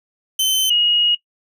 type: tone pair in turn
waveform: sawtooth / sine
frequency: 3071 / 2883 Hz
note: G7 / F#7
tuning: -36 / -46 cents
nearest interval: minor second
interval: 110 cents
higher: first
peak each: -12 dBFS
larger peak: neither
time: 0.39-0.7 / 0.7-1.15 s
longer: second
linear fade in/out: 5 ms
effects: noise-tail reverb RT60 0.1 s tail -20 dB re dry